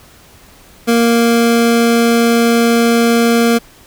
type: tone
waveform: 25% pulse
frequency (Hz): 233.1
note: A#3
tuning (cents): 0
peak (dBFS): -5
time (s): 0.87-3.59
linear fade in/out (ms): 20
effects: pink hiss -43 dBFS RMS until 3.86 s

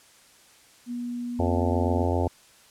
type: tone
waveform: sine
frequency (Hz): 241.7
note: B3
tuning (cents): -37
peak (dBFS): -29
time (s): 0.86-2.07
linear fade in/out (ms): 50
type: harmonic tone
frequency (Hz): 87.6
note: F2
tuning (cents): +6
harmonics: 1 / 3 / 4 / 5 / 6 / 7 / 8 / 9 / 10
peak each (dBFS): -25 / -30 / -31 / -32 / -33 / -33 / -34 / -35 / -35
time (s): 1.39-2.28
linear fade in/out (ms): 5
effects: white hiss -55 dBFS RMS until 2.7 s + low-pass 10000 Hz 12 dB/octave

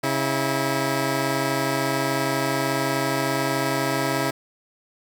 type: tone pair together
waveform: 10% pulse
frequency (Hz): 136.5 / 324.7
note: C#3 / E4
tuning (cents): -26 / -26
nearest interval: octave + minor third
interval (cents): 1500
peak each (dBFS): -16 / -16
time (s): 0.03-4.31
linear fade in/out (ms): 10
effects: none

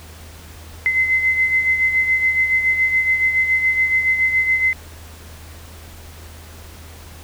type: beating tone pair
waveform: sine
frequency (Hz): 2054 / 2061.1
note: C7 / C7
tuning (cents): -33 / -27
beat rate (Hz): 7.1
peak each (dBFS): -15 / -23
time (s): 0.86-4.73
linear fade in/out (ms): 0
effects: added 80 Hz sine -38 dBFS peak until 7.23 s + pink hiss -42 dBFS RMS until 7.23 s

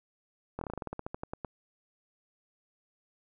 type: slowing click train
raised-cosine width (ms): 1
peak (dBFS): -22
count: 16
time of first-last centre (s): 0.59-1.447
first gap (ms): 23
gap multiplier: 1.12
effects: none

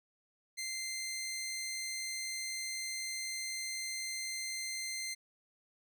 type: tone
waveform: 15% pulse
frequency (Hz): 2084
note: C7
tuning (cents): -7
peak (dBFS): -31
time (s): 0.57-5.15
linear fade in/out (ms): 20
effects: none

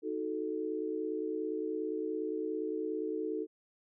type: chord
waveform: sine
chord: D# diminished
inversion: none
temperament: equal with one note detuned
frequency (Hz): 312.7 / 370 / 440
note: D#4 / F#4 / A4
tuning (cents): +9 / 0 / 0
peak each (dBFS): -37 / -39 / -36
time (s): 0.02-3.47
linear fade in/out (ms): 50
effects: none

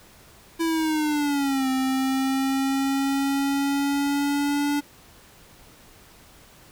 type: linear two-way sweep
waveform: square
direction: down then up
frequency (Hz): 332.9 to 261.6 to 289.5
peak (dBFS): -22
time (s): 0.59-4.81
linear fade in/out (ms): 20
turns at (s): 1.69
effects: pink hiss -51 dBFS RMS until 6.71 s

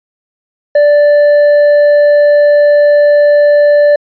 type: tone with hard clipping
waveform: sine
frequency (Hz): 586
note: D5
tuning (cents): -4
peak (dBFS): -5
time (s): 0.75-3.96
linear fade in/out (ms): 5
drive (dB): 4
effects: resampled to 11025 Hz

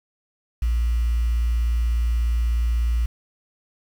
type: tone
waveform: triangle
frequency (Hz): 58.27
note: A#1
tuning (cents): 0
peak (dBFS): -14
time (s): 0.62-3.06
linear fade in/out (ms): 5
effects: tanh soft clip ceiling -16 dBFS + 7-bit

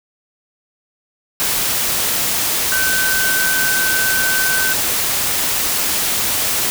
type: tone in noise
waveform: sine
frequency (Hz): 1529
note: G6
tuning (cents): -44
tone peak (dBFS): -17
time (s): 2.72-4.73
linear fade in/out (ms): 0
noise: white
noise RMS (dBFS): -18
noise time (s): 1.4-6.7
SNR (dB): -2
effects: none

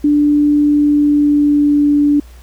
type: tone with pitch glide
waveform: sine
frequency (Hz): 293.6 to 290.9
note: D4 to D4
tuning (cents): 0 to -16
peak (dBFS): -8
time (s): 0.04-2.2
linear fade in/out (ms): 5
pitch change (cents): -16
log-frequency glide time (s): 0.64-1.94
effects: added 60 Hz sine -35 dBFS peak until 2.42 s + pink hiss -47 dBFS RMS until 2.42 s

